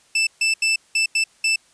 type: tone bursts at uneven times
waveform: sawtooth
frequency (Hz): 2647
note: E7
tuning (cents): +7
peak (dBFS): -13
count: 6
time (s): 0.15-0.27 / 0.41-0.54 / 0.62-0.76 / 0.95-1.06 / 1.15-1.24 / 1.44-1.56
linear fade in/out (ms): 5
effects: white hiss -56 dBFS RMS until 1.73 s + resampled to 22050 Hz